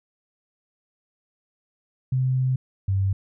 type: tone pair in turn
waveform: sine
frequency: 129.6 / 96.86 Hz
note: C3 / G2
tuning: -16 / -20 cents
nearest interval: perfect fourth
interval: 504 cents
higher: first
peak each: -19 dBFS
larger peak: neither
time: 2.12-2.56 / 2.88-3.13 s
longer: first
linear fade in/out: 5 ms
effects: none